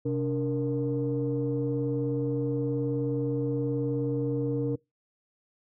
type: tone cluster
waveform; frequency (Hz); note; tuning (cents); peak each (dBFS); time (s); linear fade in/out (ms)
sine; 130.3 / 288.7 / 466.1; C3 / D4 / A#4; -7 / -30 / 0; -29; 0.05-4.76; 10
effects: noise-tail reverb RT60 0.2 s tail -24 dB re dry + tanh soft clip ceiling -19 dBFS